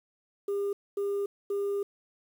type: tone bursts at uneven times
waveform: sine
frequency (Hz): 401.8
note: G4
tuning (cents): +43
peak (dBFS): -25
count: 3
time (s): 0.48-0.73 / 0.97-1.26 / 1.5-1.83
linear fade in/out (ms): 5
effects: tanh soft clip ceiling -26 dBFS + 9-bit